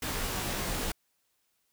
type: noise with comb filter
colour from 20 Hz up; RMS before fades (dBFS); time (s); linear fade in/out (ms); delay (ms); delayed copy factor
pink; -33; 0.02-0.92; 5; 18; -1
effects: white hiss -75 dBFS RMS until 1.72 s